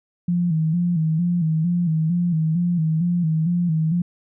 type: tone with vibrato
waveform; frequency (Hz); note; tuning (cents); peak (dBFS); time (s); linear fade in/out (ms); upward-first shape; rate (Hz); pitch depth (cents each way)
sine; 166.6; E3; +19; -17; 0.28-4.02; 5; square; 2.2; 84
effects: none